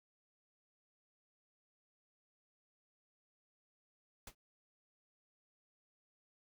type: noise with exponential decay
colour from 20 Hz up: pink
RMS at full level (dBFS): -44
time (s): 4.27-4.35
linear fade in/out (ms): 5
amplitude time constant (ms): 17
effects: none